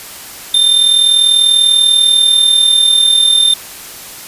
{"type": "tone with amplitude modulation", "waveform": "square", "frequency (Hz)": 3600, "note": "A7", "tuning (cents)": 39, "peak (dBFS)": -5, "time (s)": [0.54, 3.54], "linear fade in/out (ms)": 5, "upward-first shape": "sine", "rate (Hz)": 40.2, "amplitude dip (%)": 55, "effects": ["white hiss -30 dBFS RMS until 4.27 s", "resampled to 32000 Hz"]}